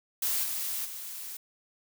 blue noise with level steps, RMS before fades -29 / -33 / -40 dBFS, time 0.22-1.37 s, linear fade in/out 5 ms, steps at 0.43 / 0.84 s, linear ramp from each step 20 ms, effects none

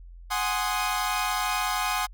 sawtooth chord, Ab dominant seventh, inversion third, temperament equal, 740 / 830.6 / 1046.5 / 1244.5 Hz, Gb5 / Ab5 / C6 / Eb6, 0 / 0 / 0 / 0 cents, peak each -27 dBFS, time 0.3-2.07 s, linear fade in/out 20 ms, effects added 43 Hz sine -42 dBFS peak until 2.13 s

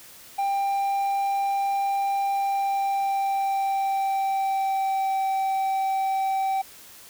triangle tone with pitch glide, 792 to 772.6 Hz, G5 to G5, +18 to -25 cents, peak -20 dBFS, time 0.38-6.62 s, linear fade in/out 10 ms, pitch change -43 cents, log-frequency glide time 2.28-5.21 s, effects white hiss -47 dBFS RMS until 7.09 s

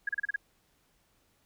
sine tone bursts, 1652 Hz, G#6, 10 cents flat, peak -27 dBFS, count 6, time 0.07-0.361 s, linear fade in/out 5 ms, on 21 ms, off 33 ms, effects pink hiss -70 dBFS RMS until 1.45 s

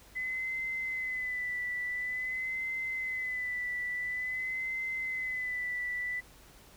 sine tone with vibrato, 2016 Hz, B6, 35 cents sharp, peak -32 dBFS, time 0.15-6.21 s, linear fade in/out 20 ms, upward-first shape sine, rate 0.48 Hz, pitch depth 40 cents each way, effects added 50 Hz sine -61 dBFS peak until 6.76 s + pink hiss -57 dBFS RMS until 6.76 s

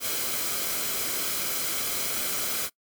white noise with comb filter, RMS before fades -29 dBFS, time 0-2.7 s, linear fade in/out 50 ms, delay 1.1 ms, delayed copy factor -0.5, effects noise-tail reverb RT60 0.1 s tail -23 dB re dry

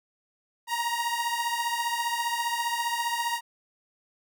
sawtooth beating tone pair, 935 / 950 Hz, A#5 / A#5, +5 / +33 cents, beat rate 15 Hz, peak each -25 / -27 dBFS, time 0.67-3.41 s, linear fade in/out 50 ms, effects none

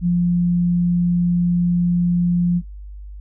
sine tone, 175.1 Hz, F3, 5 cents sharp, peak -14 dBFS, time 0.01-2.62 s, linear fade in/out 50 ms, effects noise-tail reverb RT60 0.1 s tail -22 dB re dry + added 50 Hz sine -32 dBFS peak until 3.2 s

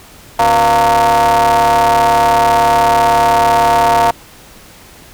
45% pulse ring-modulated tone, 110 Hz, A2, in tune, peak -5 dBFS, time 0.39-4.11 s, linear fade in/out 5 ms, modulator 807 Hz, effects pink hiss -39 dBFS RMS until 5.13 s

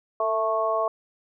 harmonic tone with a mistuned harmonic, 220 Hz, A3, in tune, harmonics 2 / 3 / 4 / 5, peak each -30 / -24 / -34 / -26 dBFS, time 0.2-0.88 s, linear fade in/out 2 ms, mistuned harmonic 2, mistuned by +27 cents, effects none

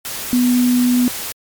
sine tone in noise, 246.9 Hz, B3, in tune, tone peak -11 dBFS, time 0.33-1.08 s, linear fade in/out 0 ms, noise white, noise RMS -26 dBFS, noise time 0.05-1.32 s, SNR +12 dB, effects MP3 96 kbps

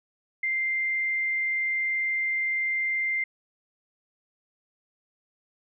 sine tone, 2093 Hz, C7, in tune, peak -24 dBFS, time 0.43-3.24 s, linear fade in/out 5 ms, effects none

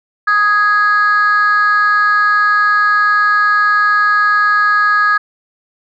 sine tone pair together, 1249.2 / 1661.2 Hz, D#6 / G#6, +7 / 0 cents, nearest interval perfect fourth, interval 493 cents, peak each -10 dBFS, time 0.27-5.18 s, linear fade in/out 10 ms, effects tanh soft clip ceiling -5 dBFS

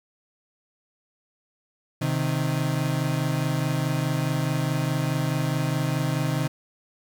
35% pulse tone pair together, 130.81 / 155.56 Hz, C3 / D#3, 0 / 0 cents, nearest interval minor third, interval 300 cents, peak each -24 dBFS, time 2.01-6.48 s, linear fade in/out 10 ms, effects 10-bit

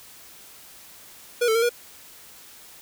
square tone with pitch steps, 481.8 / 442.5 / 459.4 / 479.1 Hz, B4 / A4 / A#4 / A#4, -43 / +10 / -25 / +47 cents, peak -19 dBFS, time 1.41-1.694 s, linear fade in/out 10 ms, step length 71 ms, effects white hiss -47 dBFS RMS until 2.81 s

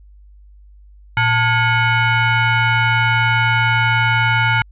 sine tone with frequency modulation, 656 Hz, E5, 9 cents flat, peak -12 dBFS, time 1.17-4.62 s, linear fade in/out 2 ms, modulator 773 Hz, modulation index 2.4, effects added 50 Hz sine -41 dBFS peak until 4.71 s + resampled to 8000 Hz

